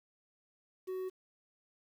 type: tone with quantisation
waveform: triangle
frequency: 373.1 Hz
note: F#4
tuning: 14 cents sharp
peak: -34 dBFS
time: 0.87-1.1 s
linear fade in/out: 20 ms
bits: 10
effects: none